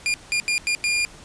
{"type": "tone bursts at uneven times", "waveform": "sawtooth", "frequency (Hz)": 2412, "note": "D7", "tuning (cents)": 46, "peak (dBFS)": -16, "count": 5, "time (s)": [[0.06, 0.14], [0.32, 0.4], [0.48, 0.58], [0.67, 0.75], [0.84, 1.05]], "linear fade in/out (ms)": 0, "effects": ["pink hiss -45 dBFS RMS until 1.24 s", "resampled to 22050 Hz"]}